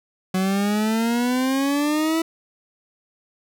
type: exponential sweep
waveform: 40% pulse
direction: up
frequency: 185 to 330 Hz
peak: -18 dBFS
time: 0.34-2.22 s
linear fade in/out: 5 ms
effects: none